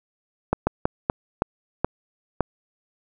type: slowing click train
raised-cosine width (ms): 1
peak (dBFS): -5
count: 7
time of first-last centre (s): 0.53-2.407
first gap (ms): 140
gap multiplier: 1.32
effects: none